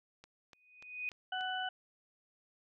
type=click train; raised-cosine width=0.2 ms; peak=-36 dBFS; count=5; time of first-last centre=0.24-1.41 s; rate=3.42 Hz
type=tone with exponential growth; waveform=sine; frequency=2489 Hz; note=D#7; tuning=in tune; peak=-33 dBFS; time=0.53-1.09 s; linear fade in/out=0 ms; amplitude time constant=120 ms
type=harmonic tone; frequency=746 Hz; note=F#5; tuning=14 cents sharp; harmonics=1 / 2 / 4; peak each=-38 / -39 / -41 dBFS; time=1.32-1.69 s; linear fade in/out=5 ms
effects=none